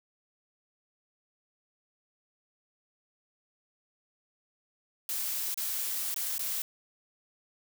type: noise with dropouts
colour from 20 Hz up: blue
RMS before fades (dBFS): -33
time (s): 5.09-6.62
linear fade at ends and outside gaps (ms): 1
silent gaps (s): 5.543-5.575 / 6.143-6.162 / 6.381-6.393
effects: none